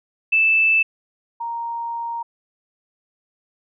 sine tone pair in turn, 2637 / 932.3 Hz, E7 / A#5, 0 / 0 cents, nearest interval octave + tritone, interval 1800 cents, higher first, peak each -13 / -24 dBFS, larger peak first, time 0.32-0.83 / 1.4-2.23 s, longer second, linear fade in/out 10 ms, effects none

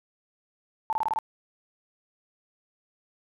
sine tone bursts, 880 Hz, A5, in tune, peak -23 dBFS, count 6, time 0.9-1.188 s, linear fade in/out 0 ms, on 28 ms, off 24 ms, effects none

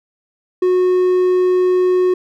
triangle tone, 365.4 Hz, F#4, 22 cents flat, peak -9 dBFS, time 0.62-2.14 s, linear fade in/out 5 ms, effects none

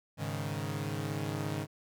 sawtooth chord, Ab suspended fourth, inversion none, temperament equal, 103.83 / 138.59 / 155.56 Hz, Ab2 / Db3 / Eb3, 0 / 0 / 0 cents, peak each -34 dBFS, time 0.17-1.67 s, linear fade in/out 50 ms, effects none

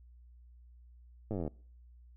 slowing click train, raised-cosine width 2 ms, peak -24 dBFS, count 16, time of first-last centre 1.31-1.477 s, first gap 9 ms, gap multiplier 1.03, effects noise-tail reverb RT60 0.5 s tail -25 dB re dry + added 60 Hz sine -54 dBFS peak until 2.16 s

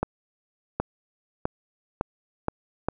accelerating click train, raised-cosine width 1 ms, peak -10 dBFS, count 6, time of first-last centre 0.03-2.886 s, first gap 770 ms, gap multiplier 0.85, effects none

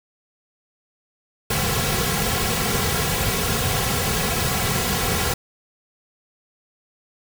pink noise with comb filter, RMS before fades -22 dBFS, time 1.5-5.34 s, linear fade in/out 5 ms, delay 3.3 ms, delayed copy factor -0.75, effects none

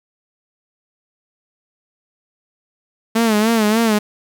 sawtooth tone with vibrato, 220 Hz, A3, in tune, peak -9 dBFS, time 3.15-3.99 s, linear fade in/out 10 ms, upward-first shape sine, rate 3.4 Hz, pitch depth 92 cents each way, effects 8-bit

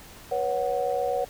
sine chord, B suspended second, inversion none, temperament equal with one note detuned, 486.5 / 554.4 / 740 Hz, B4 / C#5 / F#5, -26 / 0 / 0 cents, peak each -28 dBFS, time 0.31-1.25 s, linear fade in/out 10 ms, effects pink hiss -47 dBFS RMS until 1.29 s

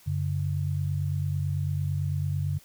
sine tone pair together, 93.81 / 142.8 Hz, F#2 / D3, +24 / -48 cents, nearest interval perfect fifth, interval 728 cents, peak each -28 dBFS, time 0.06-2.59 s, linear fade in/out 20 ms, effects white hiss -56 dBFS RMS until 2.64 s

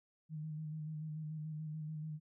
sine tone with vibrato, 154.7 Hz, D#3, 10 cents flat, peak -40 dBFS, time 0.29-2.2 s, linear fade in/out 50 ms, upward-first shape square, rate 6.9 Hz, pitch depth 26 cents each way, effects none

